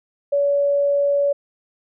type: tone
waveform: sine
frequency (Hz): 568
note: C#5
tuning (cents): +42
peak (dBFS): -15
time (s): 0.32-1.33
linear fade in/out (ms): 10
effects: none